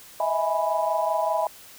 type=chord; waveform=sine; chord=E major seventh; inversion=third; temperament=equal with one note detuned; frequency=634.2 / 659.3 / 830.6 / 987.8 Hz; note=D#5 / E5 / G#5 / B5; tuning=+33 / 0 / 0 / 0 cents; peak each=-27 dBFS; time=0.2-1.47 s; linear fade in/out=2 ms; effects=white hiss -47 dBFS RMS until 1.78 s